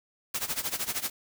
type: noise with tremolo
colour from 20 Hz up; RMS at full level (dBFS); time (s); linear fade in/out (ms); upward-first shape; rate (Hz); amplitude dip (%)
white; -29; 0.34-1.1; 5; sine; 13; 85
effects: none